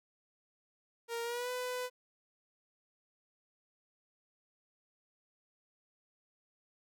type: tone with pitch glide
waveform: sawtooth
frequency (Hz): 466.2 to 499.7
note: A#4 to B4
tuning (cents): 0 to +20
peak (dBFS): -32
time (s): 1.08-1.9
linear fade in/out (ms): 50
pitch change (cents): +120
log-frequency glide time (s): 1.23-1.5
effects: none